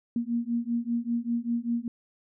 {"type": "beating tone pair", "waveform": "sine", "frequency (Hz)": [233.1, 238.2], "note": ["A#3", "A#3"], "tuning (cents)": [0, 38], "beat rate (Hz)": 5.1, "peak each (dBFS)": -29, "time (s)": [0.16, 1.88], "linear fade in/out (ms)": 2, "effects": []}